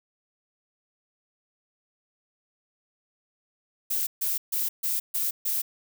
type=noise bursts; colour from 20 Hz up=violet; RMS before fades=-27 dBFS; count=6; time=3.9-5.62 s; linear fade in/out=10 ms; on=170 ms; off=140 ms; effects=none